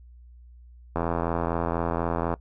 click train, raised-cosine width 1 ms, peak -12 dBFS, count 117, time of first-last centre 0.96-2.339 s, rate 84.1 Hz, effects noise-tail reverb RT60 0.1 s tail -20 dB re dry + added 60 Hz sine -46 dBFS peak until 2.4 s

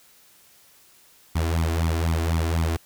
sawtooth tone with flanger, 82 Hz, E2, 9 cents flat, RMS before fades -23 dBFS, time 1.35-2.77 s, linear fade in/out 10 ms, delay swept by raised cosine 0.86 to 2.96 ms, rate 4 Hz, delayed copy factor +0.85, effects white hiss -55 dBFS RMS until 2.85 s

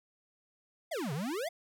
square exponential two-way sweep, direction down then up, 740 to 129.9 to 726 Hz, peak -34 dBFS, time 0.91-1.49 s, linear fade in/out 10 ms, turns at 1.13 s, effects none

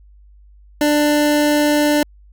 25% pulse tone, 296.1 Hz, D4, 14 cents sharp, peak -9 dBFS, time 0.81-2.03 s, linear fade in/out 2 ms, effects added 50 Hz sine -43 dBFS peak until 2.32 s

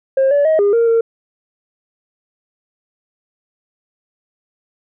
sine tone with pitch steps, 535 / 574 / 632 / 405.8 / 464.2 / 458.1 Hz, C5 / D5 / D#5 / G#4 / A#4 / A#4, +38 / -40 / +27 / -40 / -7 / -30 cents, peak -8 dBFS, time 0.17-1.01 s, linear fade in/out 5 ms, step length 140 ms, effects tanh soft clip ceiling -8 dBFS

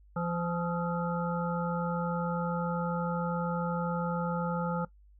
harmonic tone with a mistuned harmonic, 171.7 Hz, F3, 29 cents flat, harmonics 1 / 3 / 5 / 7 / 8, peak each -31 / -36 / -38 / -39 / -40 dBFS, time 0.16-4.85 s, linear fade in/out 5 ms, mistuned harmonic 7, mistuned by +83 cents, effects noise-tail reverb RT60 0.1 s tail -18 dB re dry + added 50 Hz sine -55 dBFS peak until 5.19 s

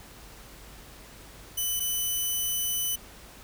5% pulse tone pair in turn, 3000 / 3000 Hz, F#7 / F#7, +23 / +23 cents, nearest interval unison, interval 0 cents, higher neither, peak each -18 / -18 dBFS, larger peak neither, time 1.57-1.8 / 1.8-2.96 s, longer second, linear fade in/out 10 ms, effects added 50 Hz sine -52 dBFS peak until 3.43 s + pink hiss -49 dBFS RMS until 3.43 s

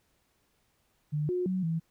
sine tone with pitch steps, 149.6 / 360.7 / 186 / 163.5 Hz, D3 / F#4 / F#3 / E3, +32 / -44 / +9 / -14 cents, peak -27 dBFS, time 1.12-1.8 s, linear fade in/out 20 ms, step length 170 ms, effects pink hiss -72 dBFS RMS until 1.9 s

